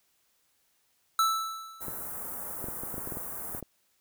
square tone with exponential decay, 1318.5 Hz, E6, in tune, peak -21 dBFS, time 1.19-2.07 s, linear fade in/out 2 ms, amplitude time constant 190 ms
white band-stop noise, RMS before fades -38 dBFS, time 1.8-3.61 s, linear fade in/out 20 ms, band 1400 to 9800 Hz, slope 24 dB/octave
clicks, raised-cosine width 2 ms, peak -25 dBFS, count 11, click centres 1.883 / 2.642 / 2.685 / 2.835 / 2.942 / 2.981 / 3.074 / 3.122 / 3.171 / 3.549 / 3.627 s
effects white hiss -71 dBFS RMS until 4 s

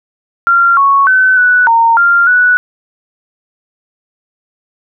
sine tone with pitch steps, 1382 / 1108 / 1519 / 1481 / 919 / 1393 / 1477 Hz, F6 / C#6 / F#6 / F#6 / A#5 / F6 / F#6, -19 / -1 / +45 / +1 / -25 / -5 / -3 cents, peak -5 dBFS, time 0.47-2.57 s, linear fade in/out 0 ms, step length 300 ms, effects none

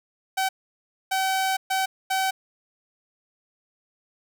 sawtooth tone bursts at uneven times, 764 Hz, G5, 45 cents flat, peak -18 dBFS, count 4, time 0.37-0.49 / 1.11-1.57 / 1.7-1.86 / 2.1-2.31 s, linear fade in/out 10 ms, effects none

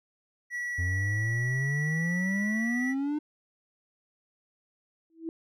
triangle tone with pitch glide, 1940 to 1952.4 Hz, B6 to B6, -31 to -20 cents, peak -29 dBFS, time 0.5-2.95 s, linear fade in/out 50 ms, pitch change +11 cents, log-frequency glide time 1.55-2.29 s
triangle exponential sweep, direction up, 86.8 to 304.7 Hz, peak -25 dBFS, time 0.78-3.19 s, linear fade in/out 10 ms
sine tone with exponential growth, 326.7 Hz, E4, 15 cents flat, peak -28 dBFS, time 5.1-5.29 s, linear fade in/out 1 ms, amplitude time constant 40 ms
effects none

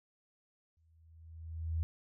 sine tone with exponential growth, 81.3 Hz, E2, 23 cents flat, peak -29 dBFS, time 0.77-1.83 s, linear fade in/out 0 ms, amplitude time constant 230 ms, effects none

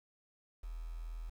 sine tone with quantisation, 41.2 Hz, E1, in tune, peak -40 dBFS, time 0.63-1.3 s, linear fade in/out 10 ms, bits 10, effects none

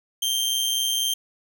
sawtooth tone with amplitude modulation, 3160 Hz, G7, 13 cents sharp, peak -16 dBFS, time 0.22-1.14 s, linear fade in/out 5 ms, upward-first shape sine, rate 124 Hz, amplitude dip 55%, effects none

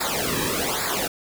pink noise with flanger, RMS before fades -25 dBFS, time 0-1.08 s, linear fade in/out 10 ms, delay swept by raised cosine 0.33 to 1.43 ms, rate 1.2 Hz, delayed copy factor -0.9, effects none

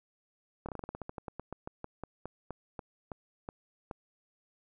slowing click train, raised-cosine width 1 ms, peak -25 dBFS, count 23, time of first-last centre 0.66-3.912 s, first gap 27 ms, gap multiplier 1.14, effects none

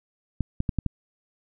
clicks, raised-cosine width 5 ms, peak -12 dBFS, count 5, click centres 0.407 / 0.604 / 0.692 / 0.787 / 0.863 s, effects none

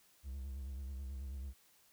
triangle tone with vibrato, 67 Hz, C2, 42 cents sharp, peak -39 dBFS, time 0.23-1.54 s, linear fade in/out 50 ms, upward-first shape sine, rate 9.2 Hz, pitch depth 92 cents each way, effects white hiss -68 dBFS RMS until 1.92 s

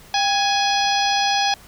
harmonic tone with a mistuned harmonic, 835 Hz, G#5, 9 cents sharp, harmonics 1 / 2 / 3 / 4 / 5 / 6 / 7, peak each -19 / -27 / -27 / -25 / -28 / -26 / -31 dBFS, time 0.14-1.54 s, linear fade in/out 2 ms, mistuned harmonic 1, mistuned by -78 cents, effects pink hiss -46 dBFS RMS until 1.67 s

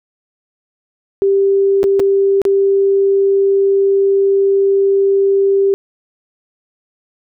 sine tone with dropouts, 393.4 Hz, G4, 6 cents sharp, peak -9 dBFS, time 1.22-5.74 s, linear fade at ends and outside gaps 0 ms, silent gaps 1.831-1.84 / 1.995-2 / 2.417-2.452 s, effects none

